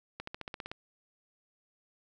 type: accelerating click train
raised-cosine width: 0.3 ms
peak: -23 dBFS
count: 9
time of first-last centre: 0.2-0.715 s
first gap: 74 ms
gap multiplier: 0.96
effects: none